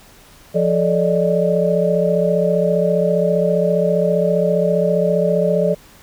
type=tone cluster; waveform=sine; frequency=174.5 / 434.2 / 577 / 612 Hz; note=F3 / A4 / D5 / D#5; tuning=-1 / -23 / -31 / -29 cents; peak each=-19 dBFS; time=0.54-5.75 s; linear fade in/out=20 ms; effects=pink hiss -46 dBFS RMS until 6.02 s